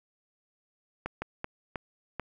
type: slowing click train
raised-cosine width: 0.5 ms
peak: -18 dBFS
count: 5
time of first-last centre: 1.06-2.197 s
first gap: 160 ms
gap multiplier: 1.4
effects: 10-bit